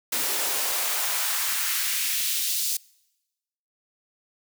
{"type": "noise with high-pass filter sweep", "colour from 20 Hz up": "white", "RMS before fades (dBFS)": -26, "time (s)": [0.12, 2.77], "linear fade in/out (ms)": 5, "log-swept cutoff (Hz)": [280, 4800], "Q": 1.2, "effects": ["noise-tail reverb RT60 1.0 s tail -25 dB re dry"]}